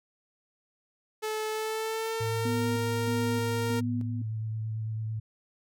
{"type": "tone with pitch glide", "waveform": "sawtooth", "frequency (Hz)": [433.3, 464.4], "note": ["A4", "A#4"], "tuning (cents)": [-27, -7], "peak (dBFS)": -26, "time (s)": [1.22, 3.81], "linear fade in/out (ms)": 20, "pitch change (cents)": 120, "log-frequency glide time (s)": [1.49, 2.71]}
{"type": "tone with vibrato", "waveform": "sine", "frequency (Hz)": 110, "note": "A2", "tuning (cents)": 0, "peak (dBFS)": -30, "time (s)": [2.2, 5.2], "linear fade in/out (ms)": 10, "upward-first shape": "sine", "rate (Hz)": 9, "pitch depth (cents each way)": 15}
{"type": "tone with tremolo", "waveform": "sine", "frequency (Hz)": 244.7, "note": "B3", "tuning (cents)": -16, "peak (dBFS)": -29, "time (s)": [2.45, 4.22], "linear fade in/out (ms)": 5, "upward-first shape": "square", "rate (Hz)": 1.6, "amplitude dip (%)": 50}
{"effects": []}